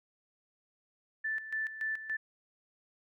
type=tone with tremolo; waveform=sine; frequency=1760 Hz; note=A6; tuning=in tune; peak=-31 dBFS; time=1.24-2.17 s; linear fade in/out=10 ms; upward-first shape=square; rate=3.5 Hz; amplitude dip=70%; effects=none